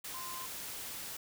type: tone in noise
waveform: sine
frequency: 1038 Hz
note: C6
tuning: 14 cents flat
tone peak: -44 dBFS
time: 0.14-0.46 s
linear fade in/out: 5 ms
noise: white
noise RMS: -43 dBFS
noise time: 0.04-1.17 s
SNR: -4 dB
effects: none